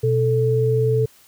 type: tone pair together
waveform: sine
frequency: 123.47 / 440 Hz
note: B2 / A4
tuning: 0 / 0 cents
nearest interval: octave + minor seventh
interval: 2200 cents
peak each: -18 dBFS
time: 0.03-1.06 s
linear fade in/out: 10 ms
effects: white hiss -52 dBFS RMS until 1.27 s